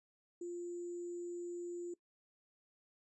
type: tone with sample-and-hold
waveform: sine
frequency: 349.2 Hz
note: F4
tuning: in tune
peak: -40 dBFS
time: 0.41-1.94 s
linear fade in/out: 5 ms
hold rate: 7350 Hz
effects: noise-tail reverb RT60 0.1 s tail -20 dB re dry + resampled to 24000 Hz